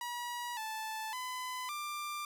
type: tone with pitch steps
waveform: sawtooth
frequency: 964 / 876 / 1009 / 1187 Hz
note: B5 / A5 / B5 / D6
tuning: -42 / -8 / +37 / +18 cents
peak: -34 dBFS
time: 0.01-2.25 s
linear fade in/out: 2 ms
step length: 560 ms
effects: none